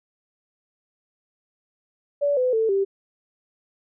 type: tone with pitch steps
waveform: sine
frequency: 574 / 505.5 / 445.2 / 392.1 Hz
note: D5 / B4 / A4 / G4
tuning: -40 / +40 / +20 / 0 cents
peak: -18 dBFS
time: 2.21-2.85 s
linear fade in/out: 20 ms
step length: 160 ms
effects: none